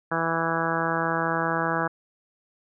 harmonic tone, 164.81 Hz, E3, in tune, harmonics 1 / 2 / 3 / 4 / 5 / 6 / 7 / 8 / 9 / 10, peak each -32 / -32 / -32 / -32 / -32 / -32 / -32 / -32 / -32 / -32 dBFS, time 0.11-1.88 s, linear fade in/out 10 ms, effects none

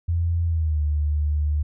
sine tone with pitch glide, 84.7 to 74.59 Hz, E2 to D2, +48 to +27 cents, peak -19 dBFS, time 0.08-1.63 s, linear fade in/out 10 ms, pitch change -221 cents, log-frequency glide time 0.45-0.82 s, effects none

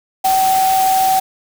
sine tone in noise, 762 Hz, G5, 49 cents flat, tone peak -11 dBFS, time 0.24-1.2 s, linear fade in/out 10 ms, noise white, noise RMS -23 dBFS, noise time 0.24-1.2 s, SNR +9 dB, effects none

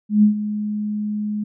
sine tone with ADSR envelope, 210 Hz, G#3, 19 cents sharp, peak -8 dBFS, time 0.09-1.44 s, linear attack 140 ms, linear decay 110 ms, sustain -13 dB, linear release 8 ms, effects none

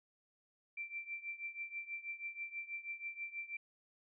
sine tone with tremolo, 2349 Hz, D7, in tune, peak -38 dBFS, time 0.77-3.57 s, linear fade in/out 5 ms, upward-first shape triangle, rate 6.2 Hz, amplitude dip 90%, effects none

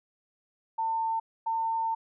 sine tone pair in turn, 899 / 902.6 Hz, A5 / A5, +37 / +44 cents, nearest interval unison, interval 7 cents, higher second, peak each -26 dBFS, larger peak neither, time 0.78-1.2 / 1.46-1.95 s, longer second, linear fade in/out 10 ms, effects none

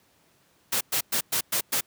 white noise bursts, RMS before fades -25 dBFS, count 6, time 0.72-1.81 s, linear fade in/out 10 ms, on 90 ms, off 110 ms, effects pink hiss -63 dBFS RMS until 1.86 s + high-pass 100 Hz 12 dB/octave

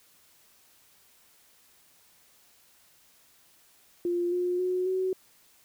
sine tone with pitch steps, 349.2 / 357.4 / 365.7 / 374.3 Hz, F4 / F4 / F#4 / F#4, 0 / +40 / -20 / +20 cents, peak -25 dBFS, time 4.05-5.13 s, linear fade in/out 2 ms, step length 270 ms, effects white hiss -61 dBFS RMS until 5.64 s

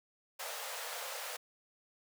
pink high-pass noise, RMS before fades -42 dBFS, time 0.39-1.37 s, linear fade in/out 10 ms, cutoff 470 Hz, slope 96 dB/octave, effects none

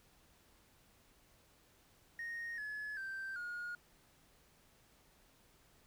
triangle tone with pitch steps, 1860 / 1705.6 / 1564.1 / 1434.3 Hz, A#6 / G#6 / G6 / F6, -4 / +46 / -4 / +46 cents, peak -38 dBFS, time 2.19-3.75 s, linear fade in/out 2 ms, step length 390 ms, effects tanh soft clip ceiling -36 dBFS + pink hiss -68 dBFS RMS until 5.86 s

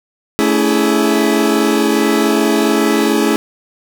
40% pulse chord, A major seventh, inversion none, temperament equal with one note detuned, 220 / 282.7 / 329.6 / 415.3 Hz, A3 / C#4 / E4 / G#4, 0 / +34 / 0 / 0 cents, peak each -16 dBFS, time 0.39-3.36 s, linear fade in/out 0 ms, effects none

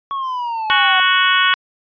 triangle exponential sweep, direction down, 1120 to 744 Hz, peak -18 dBFS, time 0.11-1 s, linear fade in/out 0 ms
harmonic tone, 370 Hz, F#4, in tune, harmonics 3 / 4 / 5 / 6 / 7 / 8 / 9, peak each -17 / -16 / -21 / -23 / -23 / -20 / -21 dBFS, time 0.7-1.54 s, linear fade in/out 0 ms
effects resampled to 11025 Hz

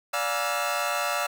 25% pulse tone cluster, 581 / 711 / 830 / 953 / 1333 Hz, D5 / F5 / G#5 / A#5 / E6, -19 / +31 / -1 / +38 / +19 cents, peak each -27 / -27 / -32 / -33 / -26 dBFS, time 0.13-1.27 s, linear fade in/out 10 ms, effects none

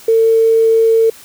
triangle tone with tanh clipping, 450.6 Hz, A4, 41 cents sharp, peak -7 dBFS, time 0.08-1.1 s, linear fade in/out 5 ms, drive 3 dB, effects white hiss -39 dBFS RMS until 1.24 s

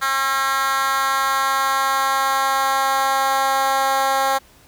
10% pulse tone with high-pass filter sweep, 269.7 Hz, C#4, 47 cents flat, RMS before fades -19 dBFS, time 0.01-4.39 s, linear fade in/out 20 ms, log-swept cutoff 1300 to 700 Hz, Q 2.1, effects pink hiss -51 dBFS RMS until 4.67 s

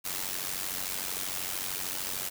white noise with amplitude modulation, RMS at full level -31 dBFS, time 0.04-2.3 s, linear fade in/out 20 ms, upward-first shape sine, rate 93.2 Hz, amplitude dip 75%, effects none

